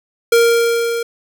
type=tone with level ramp; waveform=square; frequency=466.2 Hz; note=A#4; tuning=in tune; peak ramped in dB=-8 to -19 dBFS; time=0.32-1.03 s; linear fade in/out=5 ms; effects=none